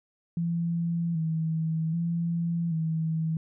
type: tone with vibrato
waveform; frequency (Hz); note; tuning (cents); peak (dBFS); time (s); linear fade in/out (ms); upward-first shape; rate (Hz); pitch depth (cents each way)
sine; 164.81; E3; 0; -25; 0.37-3.37; 2; square; 0.64; 44
effects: none